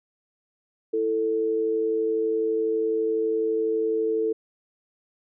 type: tone pair together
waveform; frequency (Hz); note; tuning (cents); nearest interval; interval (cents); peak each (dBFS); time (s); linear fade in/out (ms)
sine; 331 / 443; E4 / A4; +7 / +12; perfect fourth; 505; -29 / -22; 0.93-4.33; 10
effects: none